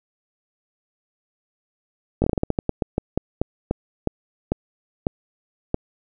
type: slowing click train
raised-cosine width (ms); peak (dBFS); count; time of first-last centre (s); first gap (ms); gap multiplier
2; -6; 19; 2.22-5.744; 20; 1.23
effects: none